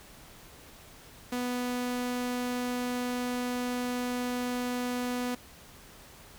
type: tone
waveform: sawtooth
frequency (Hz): 246.9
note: B3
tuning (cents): 0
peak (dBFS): -26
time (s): 1.32-5.35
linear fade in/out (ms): 5
effects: pink hiss -52 dBFS RMS until 6.38 s